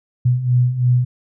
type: beating tone pair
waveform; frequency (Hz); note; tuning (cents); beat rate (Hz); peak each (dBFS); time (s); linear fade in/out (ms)
sine; 122.1 / 125.1; B2 / B2; -19 / +23; 3; -19 / -14; 0.25-1.05; 10
effects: none